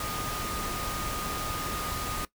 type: tone in noise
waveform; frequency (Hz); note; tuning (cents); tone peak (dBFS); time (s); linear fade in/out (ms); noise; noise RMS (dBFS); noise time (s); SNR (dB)
sine; 1232; D#6; -17; -36; 0-2.25; 2; pink; -34; 0-2.25; -5
effects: noise-tail reverb RT60 0.1 s tail -18 dB re dry